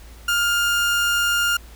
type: tone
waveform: 30% pulse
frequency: 1408 Hz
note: F6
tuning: 14 cents sharp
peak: -15 dBFS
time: 0.28-1.57 s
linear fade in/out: 5 ms
effects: added 57 Hz sine -40 dBFS peak until 1.75 s + pink hiss -48 dBFS RMS until 1.75 s